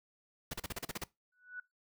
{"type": "noise bursts", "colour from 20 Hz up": "pink", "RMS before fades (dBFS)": -39, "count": 9, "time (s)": [0.51, 1.04], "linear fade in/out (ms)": 5, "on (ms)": 26, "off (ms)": 37}
{"type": "tone with exponential growth", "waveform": "sine", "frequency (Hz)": 1480, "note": "F#6", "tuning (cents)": 0, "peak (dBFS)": -38, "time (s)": [1.32, 1.6], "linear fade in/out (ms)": 5, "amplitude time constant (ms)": 59}
{"effects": ["noise-tail reverb RT60 0.2 s tail -21 dB re dry"]}